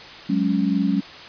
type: chord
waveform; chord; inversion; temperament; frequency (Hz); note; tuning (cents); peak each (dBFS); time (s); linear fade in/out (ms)
sine; F# suspended second; none; just; 185 / 208.1 / 277.5; F#3 / G#3 / C#4; 0 / +4 / +2; -22; 0.29-1.01; 10
effects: white hiss -39 dBFS RMS until 1.28 s + resampled to 11025 Hz